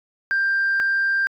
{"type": "tone pair in turn", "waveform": "sine", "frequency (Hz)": [1585, 1585], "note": ["G6", "G6"], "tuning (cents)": [19, 19], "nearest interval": "unison", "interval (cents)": 0, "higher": "neither", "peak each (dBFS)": -16, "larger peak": "neither", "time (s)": [[0.31, 0.8], [0.8, 1.27]], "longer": "first", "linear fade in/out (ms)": 0, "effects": ["tanh soft clip ceiling -15 dBFS"]}